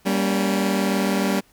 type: chord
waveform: sawtooth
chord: G diminished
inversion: none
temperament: just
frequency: 196 / 235.2 / 282.2 Hz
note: G3 / Bb3 / Db4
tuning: 0 / +16 / +31 cents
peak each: -17 / -22 / -22 dBFS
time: 0.05-1.41 s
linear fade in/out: 20 ms
effects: pink hiss -57 dBFS RMS until 1.52 s